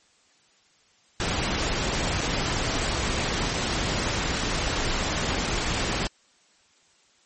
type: noise with dropouts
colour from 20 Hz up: pink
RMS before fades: -26 dBFS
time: 1.2-6.07 s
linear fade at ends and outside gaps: 1 ms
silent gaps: 2.21-2.214 / 3.533-3.537 s
effects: white hiss -61 dBFS RMS until 7.25 s + MP3 32 kbps